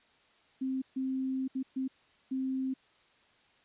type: tone bursts at uneven times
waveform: sine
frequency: 263 Hz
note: C4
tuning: 9 cents sharp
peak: -30 dBFS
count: 5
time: 0.61-0.82 / 0.96-1.48 / 1.55-1.63 / 1.76-1.88 / 2.31-2.74 s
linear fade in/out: 10 ms
effects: white hiss -65 dBFS RMS until 3.64 s + resampled to 8000 Hz